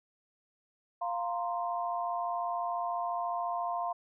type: chord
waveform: sine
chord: F suspended fourth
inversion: none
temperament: equal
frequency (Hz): 698.5 / 932.3 / 1046.5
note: F5 / Bb5 / C6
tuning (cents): 0 / 0 / 0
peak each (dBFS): -33 / -38 / -36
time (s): 1.01-3.93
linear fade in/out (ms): 10
effects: none